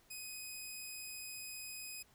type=tone; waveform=10% pulse; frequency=2509 Hz; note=D#7; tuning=14 cents sharp; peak=-36 dBFS; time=0.1-2.03 s; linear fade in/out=10 ms; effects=pink hiss -68 dBFS RMS until 2.14 s